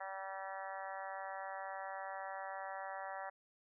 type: harmonic tone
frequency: 192.7 Hz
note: G3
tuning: 29 cents flat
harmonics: 3 / 4 / 5 / 6 / 7 / 8 / 9 / 10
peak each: -49 / -46 / -50 / -54 / -52 / -56 / -52 / -54 dBFS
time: 0-3.3 s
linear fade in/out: 10 ms
effects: none